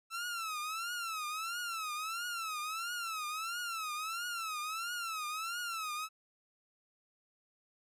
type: tone with vibrato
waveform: sawtooth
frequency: 1322 Hz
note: E6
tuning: 5 cents sharp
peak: -33 dBFS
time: 0.1-6.09 s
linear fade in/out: 50 ms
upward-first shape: triangle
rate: 1.5 Hz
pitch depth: 170 cents each way
effects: resampled to 32000 Hz